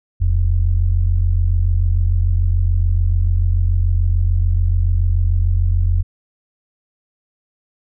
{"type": "tone pair together", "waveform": "sine", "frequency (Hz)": [40.43, 87.31], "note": ["E1", "F2"], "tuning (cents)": [-33, 0], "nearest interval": "octave + minor second", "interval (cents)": 1333, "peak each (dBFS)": -15, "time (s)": [0.2, 6.03], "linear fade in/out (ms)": 20, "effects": []}